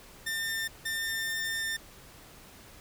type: tone bursts at uneven times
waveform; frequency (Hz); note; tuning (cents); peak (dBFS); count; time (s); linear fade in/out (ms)
sawtooth; 1801; A6; +40; -27; 2; 0.26-0.68 / 0.85-1.77; 10
effects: pink hiss -52 dBFS RMS until 2.8 s